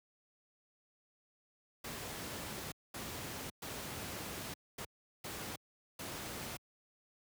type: noise bursts at uneven times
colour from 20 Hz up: pink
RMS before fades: -43 dBFS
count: 6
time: 1.84-2.72 / 2.94-3.5 / 3.62-4.54 / 4.78-4.85 / 5.24-5.56 / 5.99-6.57 s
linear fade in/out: 5 ms
effects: high-pass 80 Hz 12 dB/octave